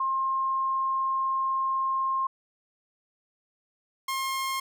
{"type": "tone pair in turn", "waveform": ["sine", "sawtooth"], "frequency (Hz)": [1064, 1067.9], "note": ["C6", "C6"], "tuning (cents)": [29, 35], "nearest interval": "unison", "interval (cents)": 6, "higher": "second", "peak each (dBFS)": -24, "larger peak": "neither", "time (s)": [[0, 2.27], [4.08, 4.6]], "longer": "first", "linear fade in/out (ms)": 5, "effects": []}